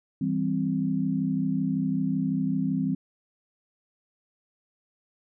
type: chord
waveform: sine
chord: C major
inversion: first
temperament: just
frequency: 163.52 / 196.22 / 261.6 Hz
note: E3 / G3 / C4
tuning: -14 / +2 / 0 cents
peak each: -29 / -28 / -27 dBFS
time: 0.21-2.95 s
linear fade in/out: 5 ms
effects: none